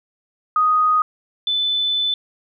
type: tone pair in turn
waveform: sine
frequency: 1246 / 3508 Hz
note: D#6 / A7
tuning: +2 / -6 cents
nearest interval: octave + tritone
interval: 1792 cents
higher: second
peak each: -13 / -17 dBFS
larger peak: first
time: 0.56-1.02 / 1.47-2.14 s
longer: second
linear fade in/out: 2 ms
effects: none